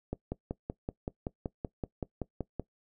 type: click train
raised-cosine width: 2 ms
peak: -20 dBFS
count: 14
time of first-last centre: 0.13-2.597 s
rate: 5.27 Hz
effects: noise-tail reverb RT60 0.1 s tail -20 dB re dry